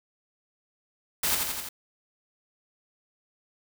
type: noise with echo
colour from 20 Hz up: white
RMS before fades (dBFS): -26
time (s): 1.23-1.35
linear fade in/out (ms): 5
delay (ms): 85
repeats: 4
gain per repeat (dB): -3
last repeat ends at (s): 1.69
effects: none